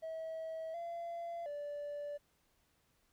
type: tone with pitch steps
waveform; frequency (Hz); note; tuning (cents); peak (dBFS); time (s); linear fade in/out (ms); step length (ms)
triangle; 645 / 682 / 582; E5 / F5 / D5; -38 / -41 / -16; -37; 0.02-2.18; 20; 720
effects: tanh soft clip ceiling -35 dBFS + pink hiss -75 dBFS RMS until 3.12 s